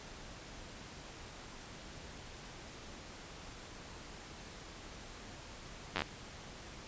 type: slowing click train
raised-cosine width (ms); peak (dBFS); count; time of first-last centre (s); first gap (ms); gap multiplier
0.3; -17; 6; 5.96-6.02; 10; 1.09
effects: pink hiss -50 dBFS RMS until 6.87 s + resampled to 16000 Hz